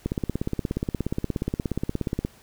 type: click train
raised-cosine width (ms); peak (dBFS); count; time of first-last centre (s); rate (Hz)
3; -12; 38; 0.06-2.249; 16.9
effects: pink hiss -54 dBFS RMS until 2.42 s